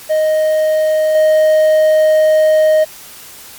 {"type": "tone with level steps", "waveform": "triangle", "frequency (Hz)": 622.3, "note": "D#5", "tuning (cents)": 0, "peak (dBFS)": [-8, -5], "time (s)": [0.09, 2.85], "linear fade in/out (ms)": 20, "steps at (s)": 1.15, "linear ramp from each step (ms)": 2, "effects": ["white hiss -35 dBFS RMS until 3.58 s", "MP3 96 kbps"]}